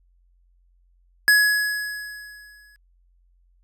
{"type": "tone with exponential decay", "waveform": "square", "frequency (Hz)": 1683, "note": "G#6", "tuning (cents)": 23, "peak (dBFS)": -12, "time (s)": [1.28, 2.76], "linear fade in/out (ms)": 0, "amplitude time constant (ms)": 320, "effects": ["added 44 Hz sine -57 dBFS peak until 3.63 s", "resampled to 32000 Hz"]}